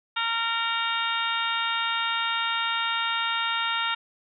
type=harmonic tone with a mistuned harmonic; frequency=460 Hz; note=A#4; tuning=23 cents flat; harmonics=2 / 3 / 4 / 5 / 6 / 7 / 8; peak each=-32 / -28 / -34 / -34 / -32 / -37 / -32 dBFS; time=0.16-3.95 s; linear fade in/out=10 ms; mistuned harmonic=6; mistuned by=+35 cents; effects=none